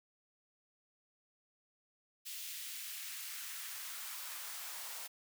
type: noise with high-pass filter sweep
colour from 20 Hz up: white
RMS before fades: -45 dBFS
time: 2.25-5.08 s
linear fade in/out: 20 ms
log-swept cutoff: 2900 to 700 Hz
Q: 1.2
effects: none